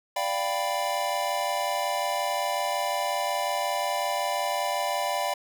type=chord; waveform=square; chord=G dominant seventh; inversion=second; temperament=equal; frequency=587.3 / 698.5 / 784 / 987.8 Hz; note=D5 / F5 / G5 / B5; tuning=0 / 0 / 0 / 0 cents; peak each=-32 dBFS; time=0.16-5.34 s; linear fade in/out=5 ms; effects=none